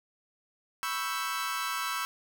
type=chord; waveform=sawtooth; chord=C# half-diminished seventh; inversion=third; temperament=equal; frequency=987.8 / 1108.7 / 1318.5 / 1568 Hz; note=B5 / C#6 / E6 / G6; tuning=0 / 0 / 0 / 0 cents; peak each=-35 / -33 / -30 / -35 dBFS; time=0.83-2.05 s; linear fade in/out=0 ms; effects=none